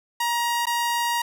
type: tone with dropouts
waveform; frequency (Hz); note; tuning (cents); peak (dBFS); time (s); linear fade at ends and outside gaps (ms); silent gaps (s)
sawtooth; 946; A#5; +25; -18; 0.2-1.22; 5; 0.656-0.668
effects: none